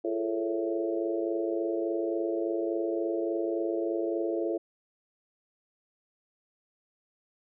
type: tone cluster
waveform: sine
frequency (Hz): 339.9 / 421.3 / 444.8 / 553 / 662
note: F4 / G#4 / A4 / C#5 / E5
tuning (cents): -47 / +25 / +19 / -4 / +7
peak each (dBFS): -30 / -38 / -34 / -35 / -37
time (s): 0.04-4.58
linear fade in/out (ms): 10
effects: none